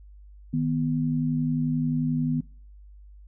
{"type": "tone pair together", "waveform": "sine", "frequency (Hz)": [155.54, 246.9], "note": ["D#3", "B3"], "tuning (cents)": [0, 0], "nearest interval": "minor sixth", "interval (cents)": 800, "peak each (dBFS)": [-25, -25], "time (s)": [0.53, 2.41], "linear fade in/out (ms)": 10, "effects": ["noise-tail reverb RT60 0.4 s tail -21 dB re dry", "added 50 Hz sine -45 dBFS peak until 3.27 s"]}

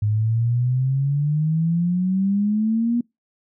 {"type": "exponential sweep", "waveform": "sine", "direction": "up", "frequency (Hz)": [103.83, 241.4], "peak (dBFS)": -17, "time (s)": [0.02, 3.01], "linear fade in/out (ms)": 5, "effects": ["noise-tail reverb RT60 0.2 s tail -25 dB re dry"]}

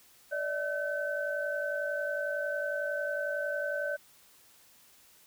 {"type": "tone cluster", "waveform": "sine", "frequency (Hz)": [583, 634, 1527], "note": ["D5", "D#5", "G6"], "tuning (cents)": [-13, 32, -46], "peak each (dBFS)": [-33, -39, -34], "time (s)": [0.31, 3.97], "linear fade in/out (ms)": 20, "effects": ["white hiss -60 dBFS RMS until 5.26 s"]}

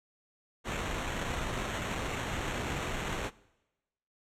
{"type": "noise with sample-and-hold", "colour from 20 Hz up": "pink", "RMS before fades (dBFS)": -35, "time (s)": [0.64, 3.31], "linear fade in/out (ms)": 50, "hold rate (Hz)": 4900, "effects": ["noise-tail reverb RT60 1.0 s tail -22 dB re dry", "low-pass 9000 Hz 12 dB/octave"]}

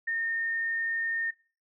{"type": "tone", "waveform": "sine", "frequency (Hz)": 1828, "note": "A#6", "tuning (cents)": -34, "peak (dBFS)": -27, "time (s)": [0.07, 1.31], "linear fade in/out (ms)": 10, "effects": ["noise-tail reverb RT60 0.4 s tail -21 dB re dry"]}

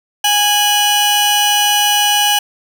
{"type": "tone pair together", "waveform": "sawtooth", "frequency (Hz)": [825.6, 2960], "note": ["G#5", "F#7"], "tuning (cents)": [-10, 0], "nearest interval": "octave + minor seventh", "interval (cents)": 2210, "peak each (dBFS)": -10, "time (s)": [0.24, 2.39], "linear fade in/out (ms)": 5, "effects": []}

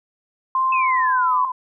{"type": "tone with pitch glide", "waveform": "sine", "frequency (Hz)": [1046.5, 1009.1], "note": ["C6", "B5"], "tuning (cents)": [0, 37], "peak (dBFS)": -16, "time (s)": [0.55, 1.45], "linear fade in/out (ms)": 2, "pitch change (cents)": -63, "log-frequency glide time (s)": [0.71, 1.26]}
{"type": "exponential sweep", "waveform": "sine", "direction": "down", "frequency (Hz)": [2637, 987.8], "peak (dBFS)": -22, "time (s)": [0.72, 1.52], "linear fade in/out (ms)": 5}
{"effects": []}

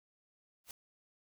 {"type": "noise with exponential growth", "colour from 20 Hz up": "white", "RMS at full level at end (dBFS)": -42, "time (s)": [0.64, 0.71], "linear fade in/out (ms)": 2, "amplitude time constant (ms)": 15, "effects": []}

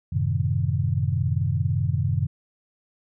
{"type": "chord", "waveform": "sine", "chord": "F# diminished seventh", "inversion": "none", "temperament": "equal", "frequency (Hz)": [92.5, 110, 130.81, 155.56], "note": ["F#2", "A2", "C3", "Eb3"], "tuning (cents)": [0, 0, 0, 0], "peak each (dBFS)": [-25, -27, -25, -28], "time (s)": [0.12, 2.27], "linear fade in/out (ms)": 10, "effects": []}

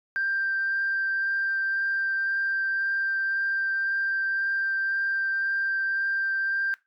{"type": "tone with vibrato", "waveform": "sine", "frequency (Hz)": 1578, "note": "G6", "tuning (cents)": 11, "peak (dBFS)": -23, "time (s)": [0.16, 6.74], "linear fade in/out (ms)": 0, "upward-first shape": "triangle", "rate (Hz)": 1.9, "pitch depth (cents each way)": 8, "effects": ["noise-tail reverb RT60 0.2 s tail -18 dB re dry", "tanh soft clip ceiling -19 dBFS"]}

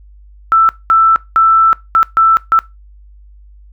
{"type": "tone bursts at uneven times", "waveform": "sine", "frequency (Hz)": 1327, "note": "E6", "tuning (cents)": 11, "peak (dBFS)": -5, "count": 6, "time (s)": [[0.52, 0.69], [0.9, 1.16], [1.36, 1.73], [1.95, 2.03], [2.17, 2.37], [2.52, 2.59]], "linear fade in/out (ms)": 0, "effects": ["noise-tail reverb RT60 0.2 s tail -20 dB re dry", "added 50 Hz sine -37 dBFS peak until 3.72 s"]}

